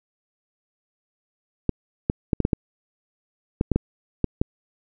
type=clicks; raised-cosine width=3 ms; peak=-6 dBFS; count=11; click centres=1.693 / 2.099 / 2.332 / 2.403 / 2.451 / 2.532 / 3.611 / 3.717 / 3.76 / 4.243 / 4.415 s; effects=none